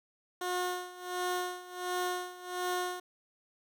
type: tone with tremolo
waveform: 15% pulse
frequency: 360.6 Hz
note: F#4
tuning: 45 cents flat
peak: -24 dBFS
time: 0.41-3 s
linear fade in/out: 5 ms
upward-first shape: sine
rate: 1.4 Hz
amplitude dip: 85%
effects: none